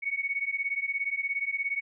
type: beating tone pair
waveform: sine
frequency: 2217 / 2234 Hz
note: C#7 / C#7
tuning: 0 / +13 cents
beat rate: 17 Hz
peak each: -31 dBFS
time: 0.02-1.81 s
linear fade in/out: 20 ms
effects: none